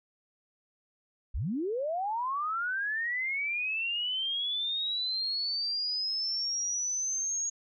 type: linear sweep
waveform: sine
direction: up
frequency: 34.65 to 6645 Hz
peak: -29 dBFS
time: 1.34-7.5 s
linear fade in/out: 10 ms
effects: none